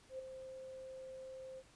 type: tone with ADSR envelope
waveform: sine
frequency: 523.3 Hz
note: C5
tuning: in tune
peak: -40 dBFS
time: 0.09-1.63 s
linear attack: 100 ms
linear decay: 11 ms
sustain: -7 dB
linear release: 44 ms
effects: pink hiss -65 dBFS RMS until 1.75 s + resampled to 22050 Hz